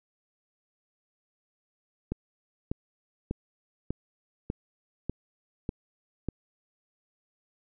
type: click train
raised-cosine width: 3 ms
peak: -17 dBFS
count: 8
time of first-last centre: 2.12-6.287 s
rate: 1.68 Hz
effects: none